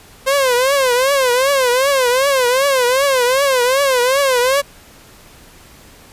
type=tone with vibrato; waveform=sawtooth; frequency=523.3 Hz; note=C5; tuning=in tune; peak=-8 dBFS; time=0.26-4.62 s; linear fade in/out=20 ms; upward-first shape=triangle; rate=2.6 Hz; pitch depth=160 cents each way; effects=pink hiss -43 dBFS RMS until 6.12 s + resampled to 32000 Hz